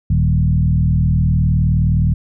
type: tone with frequency modulation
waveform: sine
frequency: 113.1 Hz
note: A2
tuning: 48 cents sharp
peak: -11 dBFS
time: 0.1-2.14 s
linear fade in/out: 5 ms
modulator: 39.6 Hz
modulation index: 1.5
effects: none